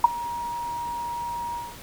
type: tone with ADSR envelope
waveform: sine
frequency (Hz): 948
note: A#5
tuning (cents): +29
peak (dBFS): -7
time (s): 0.04-1.77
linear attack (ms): 4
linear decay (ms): 18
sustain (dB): -21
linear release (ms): 230
effects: pink hiss -43 dBFS RMS until 1.82 s